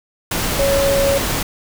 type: tone in noise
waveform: sine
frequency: 554.4 Hz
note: C#5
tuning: in tune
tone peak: -14 dBFS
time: 0.59-1.18 s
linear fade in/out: 5 ms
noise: pink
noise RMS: -20 dBFS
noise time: 0.31-1.43 s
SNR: +3 dB
effects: none